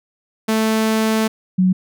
sawtooth / sine tone pair in turn, 220 / 185 Hz, A3 / F#3, 0 / 0 cents, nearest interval minor third, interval 300 cents, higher first, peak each -11 dBFS, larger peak neither, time 0.48-1.28 / 1.58-1.73 s, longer first, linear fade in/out 10 ms, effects none

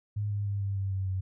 sine tone with pitch steps, 103.83 / 102.16 / 100.53 / 98.91 / 97.33 / 95.76 / 94.23 Hz, G#2 / G#2 / G2 / G2 / G2 / G2 / F#2, 0 / -28 / +44 / +16 / -12 / -40 / +32 cents, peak -28 dBFS, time 0.16-1.21 s, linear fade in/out 10 ms, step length 150 ms, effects none

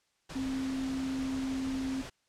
sine tone in noise, 264.7 Hz, C4, 20 cents sharp, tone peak -31 dBFS, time 0.35-2.02 s, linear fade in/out 10 ms, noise pink, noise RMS -43 dBFS, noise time 0.29-2.1 s, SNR +9 dB, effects white hiss -74 dBFS RMS until 2.28 s + low-pass 7000 Hz 12 dB/octave

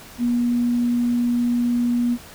sine tone, 240.7 Hz, B3, 44 cents flat, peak -17 dBFS, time 0.18-2.18 s, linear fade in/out 50 ms, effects pink hiss -42 dBFS RMS until 2.34 s

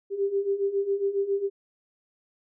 sine beating tone pair, 392 / 399.3 Hz, G4 / G4, 0 / +32 cents, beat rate 7.3 Hz, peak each -29 / -25 dBFS, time 0.1-1.5 s, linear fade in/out 50 ms, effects none

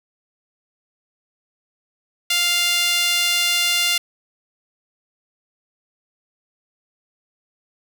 sawtooth tone with high-pass filter, 698.5 Hz, F5, in tune, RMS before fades -19 dBFS, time 2.3-3.98 s, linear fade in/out 5 ms, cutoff 2800 Hz, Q 1.7, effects none

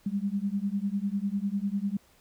sine beating tone pair, 195.2 / 205.2 Hz, G3 / G#3, -7 / -21 cents, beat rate 10 Hz, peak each -30 dBFS, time 0.06-1.97 s, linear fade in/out 5 ms, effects pink hiss -62 dBFS RMS until 2.2 s

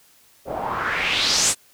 white noise with low-pass filter sweep, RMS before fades -22 dBFS, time 0.45-1.55 s, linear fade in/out 50 ms, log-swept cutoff 530 to 8900 Hz, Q 3.3, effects white hiss -55 dBFS RMS until 1.73 s

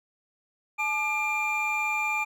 triangle tone cluster, 858 / 1198 / 2386 Hz, A5 / D6 / D7, -44 / +34 / +27 cents, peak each -29 / -33 / -25 dBFS, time 0.78-2.25 s, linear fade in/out 20 ms, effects none

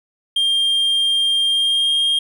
triangle tone with pitch glide, 3200 to 3224 Hz, G7 to G7, +35 to +48 cents, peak -13 dBFS, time 0.36-2.19 s, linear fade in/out 5 ms, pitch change +13 cents, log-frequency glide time 1.47-1.92 s, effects none

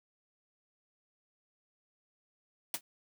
white noise with exponential decay, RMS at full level -29 dBFS, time 2.74-2.81 s, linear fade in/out 2 ms, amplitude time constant 15 ms, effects high-pass 150 Hz 12 dB/octave

